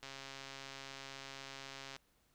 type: click train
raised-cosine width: 0.2 ms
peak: -30 dBFS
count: 264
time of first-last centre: 0.03-1.964 s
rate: 136 Hz
effects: pink hiss -74 dBFS RMS until 2.34 s